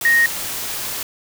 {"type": "tone in noise", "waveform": "sine", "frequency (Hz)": 1864.7, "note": "A#6", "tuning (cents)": 0, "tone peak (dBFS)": -11, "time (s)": [0.05, 0.26], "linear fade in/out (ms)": 2, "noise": "white", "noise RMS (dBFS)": -26, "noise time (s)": [0.01, 1.03], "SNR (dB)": 12, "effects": []}